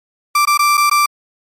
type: tone with dropouts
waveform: 35% pulse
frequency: 1174.7 Hz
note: D6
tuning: in tune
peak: -8 dBFS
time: 0.35-1.06 s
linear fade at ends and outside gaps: 5 ms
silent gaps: 0.453-0.472 / 0.575-0.591 / 0.772-0.776 / 0.898-0.912 s
effects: MP3 64 kbps